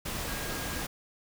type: tone in noise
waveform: sine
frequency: 1628 Hz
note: G#6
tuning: 35 cents flat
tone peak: -43 dBFS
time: 0.28-0.83 s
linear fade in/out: 10 ms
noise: pink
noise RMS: -35 dBFS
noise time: 0.05-0.87 s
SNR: -11 dB
effects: none